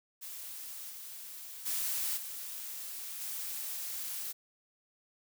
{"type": "noise with level steps", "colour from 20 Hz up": "blue", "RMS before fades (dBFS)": [-44, -46, -34, -42, -39], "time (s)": [0.21, 4.33], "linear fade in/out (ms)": 20, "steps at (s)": [0.89, 1.65, 2.16, 3.2], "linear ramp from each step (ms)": 20, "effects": []}